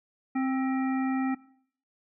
harmonic tone with a mistuned harmonic, 263.2 Hz, C4, 10 cents sharp, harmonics 1 / 3 / 5 / 7 / 9, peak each -25 / -35 / -39 / -42 / -44 dBFS, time 0.35-1.35 s, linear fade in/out 10 ms, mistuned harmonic 7, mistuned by +53 cents, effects noise-tail reverb RT60 0.6 s tail -20 dB re dry

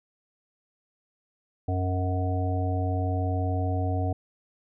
harmonic tone with a mistuned harmonic, 92.2 Hz, F#2, 6 cents flat, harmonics 1 / 3 / 5 / 7 / 8, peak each -25 / -33 / -37 / -36 / -34 dBFS, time 1.68-4.13 s, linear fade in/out 5 ms, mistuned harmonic 7, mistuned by -23 cents, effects none

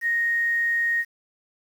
sine tone, 1864.7 Hz, A#6, in tune, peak -20 dBFS, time 0.01-1.05 s, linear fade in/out 50 ms, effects 8-bit

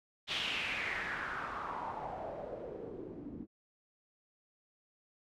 white noise with low-pass filter sweep, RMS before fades -40 dBFS, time 0.27-3.47 s, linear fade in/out 50 ms, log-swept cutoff 3400 to 260 Hz, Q 3.9, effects none

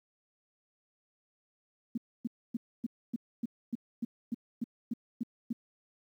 sine tone bursts, 233.1 Hz, A#3, in tune, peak -29 dBFS, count 13, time 1.95-5.528 s, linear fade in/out 5 ms, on 26 ms, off 270 ms, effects high-pass 150 Hz 12 dB/octave + 11-bit

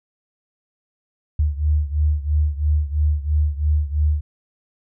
sine beating tone pair, 74.2 / 77.2 Hz, D2 / D#2, +18 / -13 cents, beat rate 3 Hz, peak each -18 / -21 dBFS, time 1.39-4.21 s, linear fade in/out 5 ms, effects none

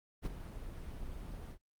brown noise with ADSR envelope, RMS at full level -34 dBFS, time 0.22-1.58 s, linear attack 42 ms, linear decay 18 ms, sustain -10 dB, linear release 69 ms, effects Opus 32 kbps

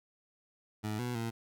20% pulse tone with pitch steps, 106.8 / 122.6 / 115.1 Hz, G#2 / B2 / A#2, +49 / -12 / -22 cents, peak -29 dBFS, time 0.83-1.31 s, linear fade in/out 20 ms, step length 160 ms, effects none

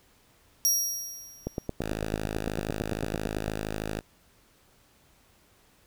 sawtooth tone with exponential decay, 5660 Hz, F8, 22 cents sharp, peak -17 dBFS, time 0.65-1.67 s, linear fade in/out 0 ms, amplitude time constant 220 ms
click train, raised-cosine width 2 ms, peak -16 dBFS, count 19, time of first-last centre 1.47-3.481 s, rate 8.95 Hz
5% pulse tone, 53 Hz, G#1, 36 cents sharp, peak -20 dBFS, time 1.8-4.01 s, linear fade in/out 20 ms
effects pink hiss -62 dBFS RMS until 5.86 s

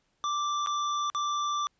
square tone with dropouts, 1174.7 Hz, D6, in tune, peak -28 dBFS, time 0.24-1.67 s, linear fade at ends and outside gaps 0 ms, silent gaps 0.662-0.671 / 1.1-1.148 s, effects pink hiss -73 dBFS RMS until 1.79 s + resampled to 16000 Hz

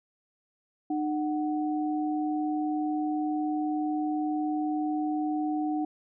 sine tone pair together, 304 / 743 Hz, D#4 / F#5, -40 / +7 cents, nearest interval octave + minor third, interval 1547 cents, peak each -27 / -33 dBFS, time 0.9-5.85 s, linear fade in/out 5 ms, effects none

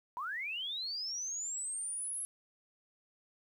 sine linear sweep, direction up, 932.3 to 11000 Hz, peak -36 dBFS, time 0.17-2.25 s, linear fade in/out 0 ms, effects 11-bit

